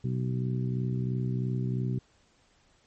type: harmonic tone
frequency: 63 Hz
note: B1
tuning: 35 cents sharp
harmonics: 2 / 3 / 4 / 5 / 6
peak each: -28 / -34 / -39 / -44 / -41 dBFS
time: 0.04-1.99 s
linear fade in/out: 5 ms
effects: pink hiss -65 dBFS RMS until 2.86 s + MP3 32 kbps